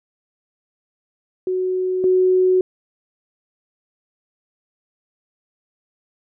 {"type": "tone pair in turn", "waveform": "sine", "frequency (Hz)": [370, 370], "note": ["F#4", "F#4"], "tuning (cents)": [0, 0], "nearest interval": "unison", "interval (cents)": 0, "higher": "neither", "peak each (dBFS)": [-18, -12], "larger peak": "second", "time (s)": [[1.47, 2.04], [2.04, 2.61]], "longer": "neither", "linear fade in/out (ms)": 2, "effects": []}